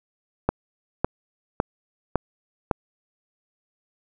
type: click train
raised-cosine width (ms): 1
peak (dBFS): -5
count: 5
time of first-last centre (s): 0.49-2.712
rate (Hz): 1.8
effects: none